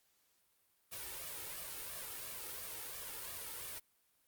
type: noise with flanger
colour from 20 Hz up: white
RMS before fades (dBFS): -45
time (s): 0.91-3.8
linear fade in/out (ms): 20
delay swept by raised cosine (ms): 1.7 to 2.29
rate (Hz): 2.9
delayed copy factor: +0.6
effects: white hiss -75 dBFS RMS until 4.27 s + Opus 48 kbps